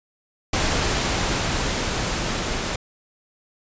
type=noise with level ramp; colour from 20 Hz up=pink; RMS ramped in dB=-21 to -26 dBFS; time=0.53-2.76 s; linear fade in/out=5 ms; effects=resampled to 16000 Hz